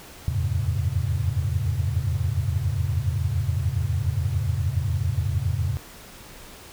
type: tone cluster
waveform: sine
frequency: 81.3 / 88.4 / 98.4 / 110.2 / 135.1 Hz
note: E2 / F2 / G2 / A2 / C#3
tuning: -23 / +22 / +7 / +3 / -44 cents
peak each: -28 dBFS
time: 0.28-5.77 s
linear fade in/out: 0 ms
effects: pink hiss -44 dBFS RMS until 6.72 s